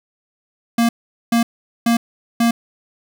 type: tone bursts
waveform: square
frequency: 233.1 Hz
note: A#3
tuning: in tune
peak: -13 dBFS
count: 4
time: 0.78-2.51 s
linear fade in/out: 5 ms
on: 110 ms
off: 430 ms
effects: none